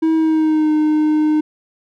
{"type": "tone with pitch glide", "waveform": "triangle", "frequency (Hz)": [321, 306.2], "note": ["E4", "D#4"], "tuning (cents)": [-46, -28], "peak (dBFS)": -10, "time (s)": [0.02, 1.41], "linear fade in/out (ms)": 10, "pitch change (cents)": -82, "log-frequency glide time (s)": [0.14, 0.72], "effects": []}